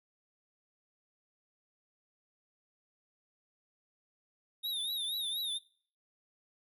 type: tone with vibrato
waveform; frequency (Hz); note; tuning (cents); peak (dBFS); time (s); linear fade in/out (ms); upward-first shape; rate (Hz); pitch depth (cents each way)
square; 3700; A#7; -14; -34; 4.63-5.59; 20; triangle; 4.2; 120
effects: noise-tail reverb RT60 0.5 s tail -22 dB re dry